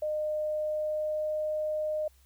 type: tone with pitch glide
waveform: sine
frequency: 610 to 613.5 Hz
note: D#5 to D#5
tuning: -34 to -25 cents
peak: -28 dBFS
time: 0.02-2.08 s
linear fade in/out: 5 ms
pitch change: +9 cents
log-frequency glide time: 0.34-1.36 s
effects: added 65 Hz sine -59 dBFS peak until 2.25 s + white hiss -66 dBFS RMS until 2.25 s